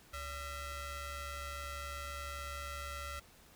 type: ring-modulated tone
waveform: sawtooth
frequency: 644 Hz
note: E5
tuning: 41 cents flat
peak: -34 dBFS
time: 0.13-3.2 s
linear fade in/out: 10 ms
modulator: 714 Hz
effects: pink hiss -61 dBFS RMS until 3.55 s